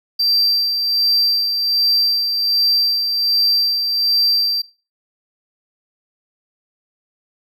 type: tone with tremolo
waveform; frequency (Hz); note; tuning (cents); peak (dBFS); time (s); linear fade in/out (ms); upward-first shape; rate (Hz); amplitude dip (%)
triangle; 4699; D8; 0; -11; 0.19-4.62; 10; sine; 1.3; 45
effects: noise-tail reverb RT60 0.3 s tail -17 dB re dry